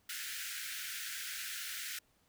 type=high-pass noise; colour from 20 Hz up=pink; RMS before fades=-42 dBFS; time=0.09-1.99 s; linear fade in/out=5 ms; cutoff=1400 Hz; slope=96 dB/octave; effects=pink hiss -72 dBFS RMS until 2.28 s